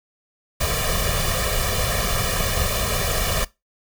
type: noise with comb filter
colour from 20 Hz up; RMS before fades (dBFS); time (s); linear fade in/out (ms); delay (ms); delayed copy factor
pink; -22; 0.6-3.45; 10; 1.7; +0.95
effects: noise-tail reverb RT60 0.2 s tail -20 dB re dry